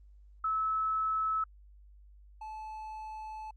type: tone pair in turn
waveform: sine / triangle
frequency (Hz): 1300 / 867.6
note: E6 / A5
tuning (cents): -24 / -25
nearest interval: perfect fifth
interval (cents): 701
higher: first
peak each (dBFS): -28 / -38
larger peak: first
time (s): 0.44-1.44 / 2.41-3.51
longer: second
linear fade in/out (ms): 5
effects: added 50 Hz sine -53 dBFS peak until 3.56 s + Opus 32 kbps